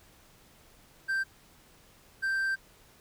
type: tone pair in turn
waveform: triangle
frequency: 1568 / 1568 Hz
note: G6 / G6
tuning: 0 / 0 cents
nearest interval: unison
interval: 0 cents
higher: neither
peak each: -25 dBFS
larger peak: neither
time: 1.08-1.24 / 2.22-2.56 s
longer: second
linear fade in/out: 20 ms
effects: pink hiss -59 dBFS RMS until 3 s